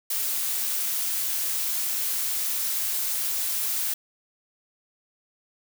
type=noise; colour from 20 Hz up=blue; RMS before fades=-27 dBFS; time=0.1-3.94 s; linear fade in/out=5 ms; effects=none